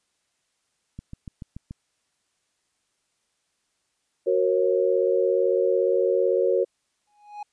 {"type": "click train", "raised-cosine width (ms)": 5, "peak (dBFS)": -24, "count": 6, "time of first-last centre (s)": [0.99, 1.709], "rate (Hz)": 6.95}
{"type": "chord", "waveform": "sine", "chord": "F# major", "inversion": "none", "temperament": "equal with one note detuned", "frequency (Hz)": [370, 466.2, 543.9], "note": ["F#4", "A#4", "C#5"], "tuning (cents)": [0, 0, -33], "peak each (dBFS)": -23, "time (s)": [4.26, 6.65], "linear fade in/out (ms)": 20}
{"type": "tone with exponential growth", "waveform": "triangle", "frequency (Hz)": 830.6, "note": "G#5", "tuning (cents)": 0, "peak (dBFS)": -28, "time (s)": [7.07, 7.43], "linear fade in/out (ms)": 5, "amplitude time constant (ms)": 78}
{"effects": ["white hiss -73 dBFS RMS until 7.52 s", "resampled to 22050 Hz"]}